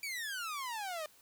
sawtooth exponential sweep, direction down, 2349 to 597 Hz, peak -34 dBFS, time 0.03-1.06 s, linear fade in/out 2 ms, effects white hiss -63 dBFS RMS until 1.21 s

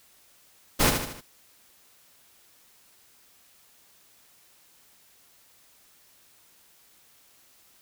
pink noise with echo, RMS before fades -20 dBFS, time 0.79-0.91 s, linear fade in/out 20 ms, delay 76 ms, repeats 4, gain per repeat -6 dB, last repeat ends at 1.214 s, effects white hiss -59 dBFS RMS until 7.81 s

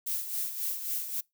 violet noise with tremolo, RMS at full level -31 dBFS, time 0.06-1.21 s, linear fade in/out 10 ms, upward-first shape sine, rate 3.7 Hz, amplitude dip 60%, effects noise-tail reverb RT60 0.2 s tail -25 dB re dry

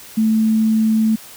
sine tone, 220 Hz, A3, in tune, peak -12 dBFS, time 0.17-1.16 s, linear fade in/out 10 ms, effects white hiss -39 dBFS RMS until 1.36 s

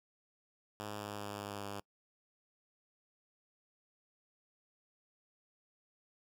5% pulse tone with pitch steps, 104.1 / 103.32 / 102.55 / 101.78 / 101.02 Hz, G#2 / G#2 / G#2 / G#2 / G#2, +5 / -8 / -21 / -34 / -47 cents, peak -30 dBFS, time 0.8-1.8 s, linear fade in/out 0 ms, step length 200 ms, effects noise-tail reverb RT60 0.1 s tail -26 dB re dry

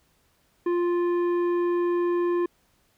triangle tone with tanh clipping, 349.2 Hz, F4, in tune, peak -23 dBFS, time 0.66-2.46 s, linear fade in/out 5 ms, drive 14 dB, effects pink hiss -66 dBFS RMS until 2.97 s

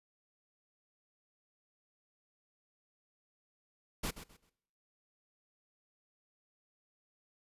pink noise with echo, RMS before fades -36 dBFS, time 4.03-4.11 s, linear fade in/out 10 ms, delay 130 ms, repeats 3, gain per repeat -12 dB, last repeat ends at 4.5 s, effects noise-tail reverb RT60 0.8 s tail -23 dB re dry + resampled to 32000 Hz

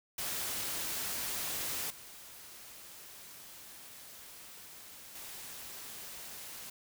white noise with level steps, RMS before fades -37 / -51 / -46 dBFS, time 0.18-6.7 s, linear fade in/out 5 ms, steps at 1.9 / 5.15 s, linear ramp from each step 5 ms, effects none

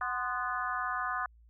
harmonic tone with a mistuned harmonic, 246.9 Hz, B3, in tune, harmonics 3 / 4 / 5 / 6 / 7, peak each -39 / -37 / -35 / -37 / -41 dBFS, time 0.01-1.26 s, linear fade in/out 2 ms, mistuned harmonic 4, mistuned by +86 cents, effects added 57 Hz sine -56 dBFS peak until 1.49 s

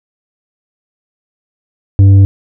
triangle tone with tanh clipping, 98 Hz, G2, in tune, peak -3 dBFS, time 1.99-2.25 s, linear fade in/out 0 ms, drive 10 dB, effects none

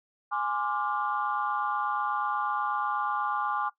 sine chord, D half-diminished seventh, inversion second, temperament equal with one note detuned, 830.6 / 1046.5 / 1174.7 / 1414.8 Hz, Ab5 / C6 / D6 / F6, 0 / 0 / 0 / +22 cents, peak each -31 / -34 / -30 / -35 dBFS, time 0.31-3.7 s, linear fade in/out 20 ms, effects noise-tail reverb RT60 0.1 s tail -17 dB re dry + tanh soft clip ceiling -16 dBFS

